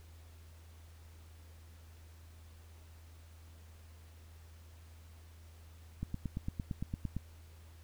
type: click train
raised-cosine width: 5 ms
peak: -24 dBFS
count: 11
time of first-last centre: 6.03-7.166 s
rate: 8.8 Hz
effects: added 81 Hz sine -53 dBFS peak until 7.83 s + pink hiss -64 dBFS RMS until 7.83 s